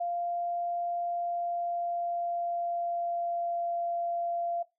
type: tone with pitch glide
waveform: sine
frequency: 695 to 688.6 Hz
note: F5 to F5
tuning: -9 to -25 cents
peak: -29 dBFS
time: 0-4.63 s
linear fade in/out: 10 ms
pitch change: -16 cents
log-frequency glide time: 1.01-3.73 s
effects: noise-tail reverb RT60 0.2 s tail -18 dB re dry